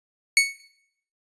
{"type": "tone with exponential decay", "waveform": "sawtooth", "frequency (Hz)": 2217, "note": "C#7", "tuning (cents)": 0, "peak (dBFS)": -8, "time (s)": [0.37, 0.6], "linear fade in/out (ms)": 1, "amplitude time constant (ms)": 48, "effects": ["noise-tail reverb RT60 0.7 s tail -17 dB re dry", "resampled to 24000 Hz"]}